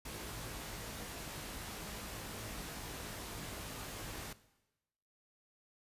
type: noise with comb filter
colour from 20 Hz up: pink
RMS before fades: -45 dBFS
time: 0.05-4.33 s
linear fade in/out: 5 ms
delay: 19 ms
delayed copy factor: +0.6
effects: noise-tail reverb RT60 1.0 s tail -17 dB re dry + resampled to 32000 Hz